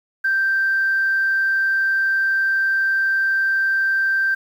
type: tone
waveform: sine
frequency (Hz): 1568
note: G6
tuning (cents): 0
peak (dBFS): -15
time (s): 0.24-4.35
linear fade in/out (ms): 10
effects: tanh soft clip ceiling -11 dBFS + 8-bit